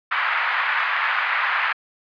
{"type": "band-pass noise", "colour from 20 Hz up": "white", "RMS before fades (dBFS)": -22, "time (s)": [0.11, 1.73], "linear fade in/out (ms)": 10, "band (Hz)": [960, 2100], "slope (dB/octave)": 24, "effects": ["resampled to 11025 Hz"]}